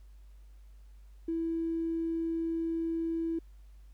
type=tone with tanh clipping; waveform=triangle; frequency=329.6 Hz; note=E4; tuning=in tune; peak=-29 dBFS; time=1.28-3.39 s; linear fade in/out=5 ms; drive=2 dB; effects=added 50 Hz sine -50 dBFS peak until 3.93 s + pink hiss -72 dBFS RMS until 3.93 s